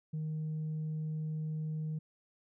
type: tone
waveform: sine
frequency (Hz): 155.56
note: D#3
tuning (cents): 0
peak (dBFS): -32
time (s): 0.13-1.99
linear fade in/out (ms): 10
effects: tanh soft clip ceiling -32 dBFS